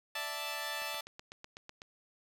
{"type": "chord", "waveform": "10% pulse", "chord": "D suspended second", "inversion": "none", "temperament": "equal", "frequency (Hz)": [587.3, 659.3, 880], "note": ["D5", "E5", "A5"], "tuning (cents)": [0, 0, 0], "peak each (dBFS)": [-34, -34, -31], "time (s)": [0.15, 1.01], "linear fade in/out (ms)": 5}
{"type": "click train", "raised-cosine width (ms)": 0.2, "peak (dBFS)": -29, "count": 9, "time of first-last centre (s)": [0.82, 1.819], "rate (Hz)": 8.01}
{"effects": []}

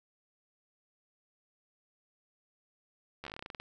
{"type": "slowing click train", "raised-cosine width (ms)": 0.3, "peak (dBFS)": -26, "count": 14, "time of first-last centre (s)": [3.24, 3.6], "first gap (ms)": 12, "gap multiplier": 1.13, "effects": []}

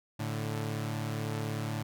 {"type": "tone pair together", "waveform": "sawtooth", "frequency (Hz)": [109.82, 146], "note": ["A2", "D3"], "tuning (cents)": [-3, -10], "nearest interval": "perfect fourth", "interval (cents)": 493, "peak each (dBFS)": [-30, -33], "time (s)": [0.19, 1.83], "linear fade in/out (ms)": 10, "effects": []}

